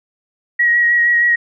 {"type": "tone with vibrato", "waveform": "sine", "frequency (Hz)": 1902, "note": "A#6", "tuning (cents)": 34, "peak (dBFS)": -10, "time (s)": [0.59, 1.36], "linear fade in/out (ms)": 10, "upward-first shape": "sine", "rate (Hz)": 6.4, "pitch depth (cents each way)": 18, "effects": []}